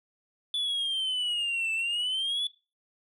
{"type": "exponential two-way sweep", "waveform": "sine", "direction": "down then up", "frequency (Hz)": [3469, 2637, 3469], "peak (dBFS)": -24, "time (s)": [0.54, 2.47], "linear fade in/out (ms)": 2, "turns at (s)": 1.73, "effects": ["noise-tail reverb RT60 0.3 s tail -20 dB re dry", "tanh soft clip ceiling -26 dBFS"]}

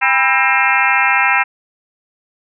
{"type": "harmonic tone with a mistuned harmonic", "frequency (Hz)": 266, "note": "C4", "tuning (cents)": 29, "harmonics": [3, 4, 5, 6, 7, 8, 9, 10], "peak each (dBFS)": [-19, -19, -19, -19, -19, -19, -19, -19], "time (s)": [0.01, 1.44], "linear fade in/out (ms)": 20, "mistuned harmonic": 4, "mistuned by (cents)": -130, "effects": []}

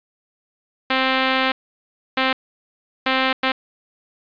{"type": "tone bursts at uneven times", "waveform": "5% pulse", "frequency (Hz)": 262.2, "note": "C4", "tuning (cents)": 4, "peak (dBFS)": -5, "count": 4, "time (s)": [[0.9, 1.52], [2.17, 2.33], [3.06, 3.33], [3.43, 3.52]], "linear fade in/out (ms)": 5, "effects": ["resampled to 11025 Hz", "7-bit"]}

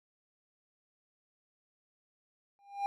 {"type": "tone with exponential growth", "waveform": "triangle", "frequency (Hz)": 802, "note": "G5", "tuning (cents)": 39, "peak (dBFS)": -25, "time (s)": [2.59, 2.86], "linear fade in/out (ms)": 0, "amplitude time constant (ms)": 58, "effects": []}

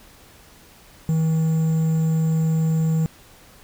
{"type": "tone with quantisation", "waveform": "triangle", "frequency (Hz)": 160.2, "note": "E3", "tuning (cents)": -49, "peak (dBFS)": -15, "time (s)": [1.09, 3.06], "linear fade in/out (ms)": 0, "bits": 7, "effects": ["pink hiss -49 dBFS RMS until 3.63 s"]}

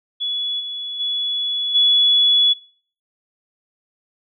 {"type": "tone with level steps", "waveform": "sine", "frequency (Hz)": 3400, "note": "G#7", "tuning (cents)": 40, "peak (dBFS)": [-20, -25, -19, -11], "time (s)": [0.2, 2.54], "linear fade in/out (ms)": 20, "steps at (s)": [0.59, 0.99, 1.74], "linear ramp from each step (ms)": 20, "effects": ["noise-tail reverb RT60 0.5 s tail -24 dB re dry"]}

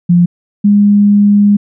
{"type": "tone pair in turn", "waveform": "sine", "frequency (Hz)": [174.61, 204.5], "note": ["F3", "G#3"], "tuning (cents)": [0, -26], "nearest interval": "minor third", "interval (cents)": 274, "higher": "second", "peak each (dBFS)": -4, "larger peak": "neither", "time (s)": [[0.09, 0.26], [0.64, 1.57]], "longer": "second", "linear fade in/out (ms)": 10, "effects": []}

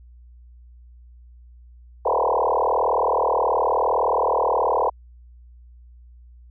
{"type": "tone with frequency modulation", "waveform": "sine", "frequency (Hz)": 731, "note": "F#5", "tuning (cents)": -21, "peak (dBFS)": -17, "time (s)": [2.05, 4.9], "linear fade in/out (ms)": 10, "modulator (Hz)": 39.1, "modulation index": 7.4, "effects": ["added 60 Hz sine -44 dBFS peak until 6.5 s"]}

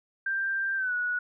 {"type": "tone with pitch glide", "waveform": "sine", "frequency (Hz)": [1579, 1464.8], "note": ["G6", "F#6"], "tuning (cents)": [12, -18], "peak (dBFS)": -26, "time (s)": [0.26, 1.19], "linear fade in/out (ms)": 5, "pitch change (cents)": -130, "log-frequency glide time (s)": [0.76, 0.93], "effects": []}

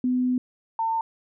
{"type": "tone pair in turn", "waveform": "sine", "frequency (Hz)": [251.5, 901.7], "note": ["B3", "A5"], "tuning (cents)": [32, 42], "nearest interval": "octave + minor seventh", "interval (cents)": 2210, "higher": "second", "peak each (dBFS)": [-20, -22], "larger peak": "first", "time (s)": [[0.04, 0.38], [0.79, 1.01]], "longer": "first", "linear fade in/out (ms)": 2, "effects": []}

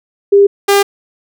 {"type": "tone pair in turn", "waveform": ["sine", "sawtooth"], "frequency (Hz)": [400.9, 400.9], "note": ["G4", "G4"], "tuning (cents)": [39, 39], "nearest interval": "unison", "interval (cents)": 0, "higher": "neither", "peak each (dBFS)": -3, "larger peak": "neither", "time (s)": [[0.32, 0.47], [0.68, 0.83]], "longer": "neither", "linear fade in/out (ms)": 10, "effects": []}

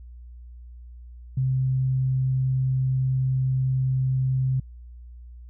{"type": "tone", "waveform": "sine", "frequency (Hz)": 130.81, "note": "C3", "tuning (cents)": 0, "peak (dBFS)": -20, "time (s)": [1.37, 4.6], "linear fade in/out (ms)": 5, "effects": ["added 60 Hz sine -40 dBFS peak until 5.49 s"]}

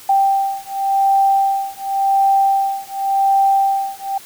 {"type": "beating tone pair", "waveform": "sine", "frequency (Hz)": [784, 784.9], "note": ["G5", "G5"], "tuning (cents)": [0, 2], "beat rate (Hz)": 0.9, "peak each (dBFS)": -16, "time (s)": [0.09, 4.18], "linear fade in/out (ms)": 5, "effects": ["white hiss -40 dBFS RMS until 4.25 s"]}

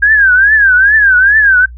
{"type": "tone with vibrato", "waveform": "sine", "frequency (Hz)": 1607, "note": "G6", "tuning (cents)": 43, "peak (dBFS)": -4, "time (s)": [0.02, 1.66], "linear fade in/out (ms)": 10, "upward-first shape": "triangle", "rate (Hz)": 2.4, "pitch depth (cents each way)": 180, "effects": ["noise-tail reverb RT60 0.1 s tail -20 dB re dry", "added 60 Hz sine -27 dBFS peak until 1.77 s"]}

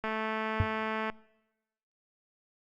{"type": "click train", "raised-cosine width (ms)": 0.5, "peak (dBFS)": -19, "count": 233, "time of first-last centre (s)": [0.04, 1.099], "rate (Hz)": 219}
{"type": "tone with exponential decay", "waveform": "triangle", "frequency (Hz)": 96.6, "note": "G2", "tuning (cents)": -25, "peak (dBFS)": -17, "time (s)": [0.6, 0.69], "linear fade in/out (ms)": 0, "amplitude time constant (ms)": 19}
{"effects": ["noise-tail reverb RT60 1.0 s tail -24 dB re dry", "Opus 48 kbps"]}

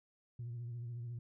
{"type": "tone with vibrato", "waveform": "sine", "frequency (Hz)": 119.1, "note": "A#2", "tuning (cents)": 38, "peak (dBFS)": -39, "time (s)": [0.39, 1.19], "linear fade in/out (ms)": 5, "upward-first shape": "triangle", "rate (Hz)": 14, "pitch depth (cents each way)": 56, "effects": ["tanh soft clip ceiling -38 dBFS"]}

